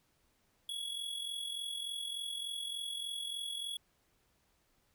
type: tone with amplitude modulation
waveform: square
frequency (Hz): 3356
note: G#7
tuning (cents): +17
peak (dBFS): -36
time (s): 0.69-3.77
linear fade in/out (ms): 2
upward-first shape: sine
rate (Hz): 43.4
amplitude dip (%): 55
effects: pink hiss -74 dBFS RMS until 4.94 s